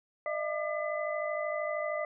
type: tone cluster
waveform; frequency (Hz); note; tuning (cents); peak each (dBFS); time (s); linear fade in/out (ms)
sine; 609 / 662 / 1202 / 2011; D#5 / E5 / D6 / B6; -37 / +7 / +40 / +31; -33 / -37 / -39 / -39; 0.26-2.05; 2
effects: none